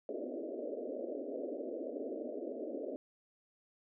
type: band-pass noise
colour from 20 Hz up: white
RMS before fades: -41 dBFS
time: 0.09-2.96 s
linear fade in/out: 0 ms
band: 240 to 630 Hz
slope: 96 dB/octave
effects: none